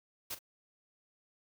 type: noise with echo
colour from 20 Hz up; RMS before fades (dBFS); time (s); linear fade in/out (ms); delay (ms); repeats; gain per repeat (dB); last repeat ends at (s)
white; -39; 0.3-0.35; 10; 41; 1; -14; 0.391
effects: none